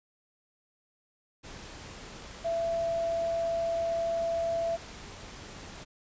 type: tone in noise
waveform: sine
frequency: 669 Hz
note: E5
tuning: 25 cents sharp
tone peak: -27 dBFS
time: 2.44-4.77 s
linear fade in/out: 20 ms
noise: pink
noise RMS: -45 dBFS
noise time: 1.43-5.85 s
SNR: +15 dB
effects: resampled to 16000 Hz